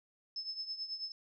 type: tone with tremolo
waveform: sine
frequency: 5230 Hz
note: E8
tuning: 15 cents flat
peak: -35 dBFS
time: 0.36-1.12 s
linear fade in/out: 2 ms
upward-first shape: triangle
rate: 9.2 Hz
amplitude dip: 80%
effects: none